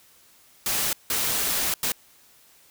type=noise bursts at uneven times; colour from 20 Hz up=white; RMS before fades=-25 dBFS; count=3; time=0.66-0.93 / 1.1-1.74 / 1.83-1.92 s; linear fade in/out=2 ms; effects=white hiss -56 dBFS RMS until 2.7 s